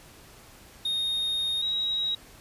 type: tone pair in turn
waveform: triangle / sine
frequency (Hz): 3706 / 3823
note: A#7 / A#7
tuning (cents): -11 / +43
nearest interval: minor second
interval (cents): 54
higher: second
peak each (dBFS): -24 / -25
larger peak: first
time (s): 0.85-1.62 / 1.62-2.15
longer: first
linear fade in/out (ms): 5
effects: pink hiss -51 dBFS RMS until 2.4 s + resampled to 32000 Hz